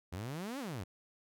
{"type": "exponential two-way sweep", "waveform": "sawtooth", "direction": "up then down", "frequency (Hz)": [82.9, 293.7, 82.9], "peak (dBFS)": -35, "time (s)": [0.12, 0.84], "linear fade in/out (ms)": 10, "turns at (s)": 0.59, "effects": []}